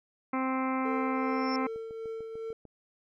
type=harmonic tone; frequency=261.6 Hz; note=C4; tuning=in tune; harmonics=1 / 2 / 3 / 4 / 5 / 6 / 7 / 8 / 9 / 10; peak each=-30 / -38 / -37 / -35 / -38 / -48 / -52 / -41 / -46 / -55 dBFS; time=0.33-1.67 s; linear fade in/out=5 ms
type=tone with tremolo; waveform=triangle; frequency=449.9 Hz; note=A4; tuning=39 cents sharp; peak=-32 dBFS; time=0.85-2.53 s; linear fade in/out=2 ms; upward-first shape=triangle; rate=2.6 Hz; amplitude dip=45%
type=tone with exponential growth; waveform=sine; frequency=5350 Hz; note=E8; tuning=25 cents sharp; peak=-35 dBFS; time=1.14-1.56 s; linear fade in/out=1 ms; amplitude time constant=90 ms
type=click train; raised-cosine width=2 ms; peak=-36 dBFS; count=7; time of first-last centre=1.76-2.653 s; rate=6.72 Hz
effects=none